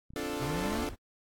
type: clicks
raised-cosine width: 5 ms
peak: -37 dBFS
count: 12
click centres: 0.105 / 0.136 / 0.167 / 0.2 / 0.234 / 0.264 / 0.299 / 0.334 / 0.369 / 0.401 / 0.433 / 0.465 s
type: chord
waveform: sawtooth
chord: D minor seventh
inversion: third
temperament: equal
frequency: 261.6 / 293.7 / 349.2 / 440 Hz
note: C4 / D4 / F4 / A4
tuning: 0 / 0 / 0 / 0 cents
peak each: -37 / -33 / -36 / -34 dBFS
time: 0.16-0.89 s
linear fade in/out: 0 ms
type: linear sweep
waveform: square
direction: up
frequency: 123.8 to 246 Hz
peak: -35 dBFS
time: 0.4-0.85 s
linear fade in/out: 20 ms
type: noise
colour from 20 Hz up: brown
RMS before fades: -42 dBFS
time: 0.4-0.96 s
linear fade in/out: 20 ms
effects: AAC 64 kbps